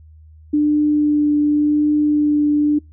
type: tone with vibrato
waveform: sine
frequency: 296.9 Hz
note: D4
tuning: 19 cents sharp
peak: -12 dBFS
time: 0.53-2.79 s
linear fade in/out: 10 ms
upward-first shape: triangle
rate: 0.89 Hz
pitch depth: 12 cents each way
effects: noise-tail reverb RT60 0.2 s tail -25 dB re dry + added 78 Hz sine -41 dBFS peak until 2.92 s